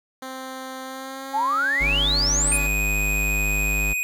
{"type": "tone with pitch glide", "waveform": "10% pulse", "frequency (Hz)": [261.6, 285.3], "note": ["C4", "C#4"], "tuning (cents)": [0, 50], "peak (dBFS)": -24, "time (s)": [0.22, 2.67], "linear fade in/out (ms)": 5, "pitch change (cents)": 150, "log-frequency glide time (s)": [0.83, 2.17]}
{"type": "exponential sweep", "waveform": "sine", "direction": "up", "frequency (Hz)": [801, 9956], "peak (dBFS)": -19, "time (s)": [1.33, 2.58], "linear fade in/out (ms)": 20}
{"type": "tone", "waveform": "square", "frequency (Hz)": 51, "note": "G#1", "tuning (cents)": -31, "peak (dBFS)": -24, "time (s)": [1.8, 3.94], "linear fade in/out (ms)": 20}
{"type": "tone with vibrato", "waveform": "square", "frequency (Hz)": 2489, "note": "D#7", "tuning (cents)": 0, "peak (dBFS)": -23, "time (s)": [2.52, 4.03], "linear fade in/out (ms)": 0, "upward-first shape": "triangle", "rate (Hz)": 14, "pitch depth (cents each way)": 10}
{"effects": []}